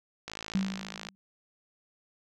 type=click train; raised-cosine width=0.2 ms; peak=-20 dBFS; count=45; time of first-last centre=0.28-1.087 s; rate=54.5 Hz
type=tone with exponential decay; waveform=sine; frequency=193.2 Hz; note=G3; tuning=25 cents flat; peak=-23 dBFS; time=0.55-1.15 s; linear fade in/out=0 ms; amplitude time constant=130 ms
effects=none